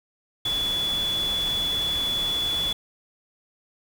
sine tone in noise, 3428 Hz, A7, 46 cents flat, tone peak -23 dBFS, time 0.45-2.73 s, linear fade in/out 5 ms, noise pink, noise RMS -35 dBFS, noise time 0.45-2.73 s, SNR +9 dB, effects none

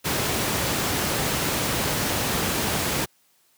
pink noise, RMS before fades -24 dBFS, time 0.04-3.06 s, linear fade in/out 20 ms, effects white hiss -63 dBFS RMS until 3.57 s + high-pass 80 Hz 12 dB/octave

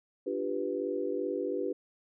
sine chord, G dominant seventh, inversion second, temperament equal, 293.7 / 349.2 / 392 / 493.9 Hz, D4 / F4 / G4 / B4, 0 / 0 / 0 / 0 cents, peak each -37 / -37 / -34 / -35 dBFS, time 0.26-1.73 s, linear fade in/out 10 ms, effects none

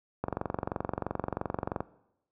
click train, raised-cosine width 1 ms, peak -16 dBFS, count 37, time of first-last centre 0.24-1.805 s, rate 23 Hz, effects noise-tail reverb RT60 0.8 s tail -18 dB re dry + high-pass 60 Hz 12 dB/octave

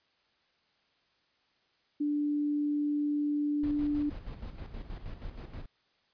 sine tone, 293.7 Hz, D4, in tune, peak -27 dBFS, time 2-4.1 s, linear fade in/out 10 ms
brown noise with tremolo, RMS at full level -40 dBFS, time 3.63-5.66 s, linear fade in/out 5 ms, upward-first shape square, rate 6.3 Hz, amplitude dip 55%
effects white hiss -71 dBFS RMS until 6.13 s + resampled to 11025 Hz

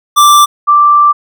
square / sine tone pair in turn, 1174.7 / 1174.7 Hz, D6 / D6, 0 / 0 cents, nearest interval unison, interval 0 cents, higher neither, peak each -3 dBFS, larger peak neither, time 0.16-0.46 / 0.67-1.13 s, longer second, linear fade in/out 20 ms, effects none

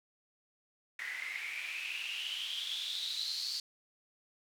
white noise with band-pass filter sweep, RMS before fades -39 dBFS, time 0.99-3.6 s, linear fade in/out 2 ms, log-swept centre 1900 to 4600 Hz, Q 9.5, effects none

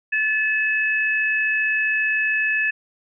sine tone pair together, 1732.3 / 2585 Hz, A6 / E7, -27 / -34 cents, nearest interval perfect fifth, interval 693 cents, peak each -20 / -22 dBFS, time 0.12-2.71 s, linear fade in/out 10 ms, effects none

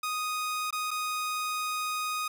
sawtooth tone with dropouts, 1244.5 Hz, D#6, in tune, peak -26 dBFS, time 0.03-2.28 s, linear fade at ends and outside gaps 5 ms, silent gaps 0.707-0.726 / 0.908-0.912 s, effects 11-bit

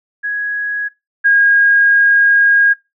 sine tone pair in turn, 1664 / 1631.6 Hz, G#6 / G#6, +3 / -31 cents, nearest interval unison, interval 34 cents, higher first, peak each -16 / -7 dBFS, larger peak second, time 0.23-0.89 / 1.24-2.74 s, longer second, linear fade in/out 20 ms, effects noise-tail reverb RT60 0.2 s tail -18 dB re dry

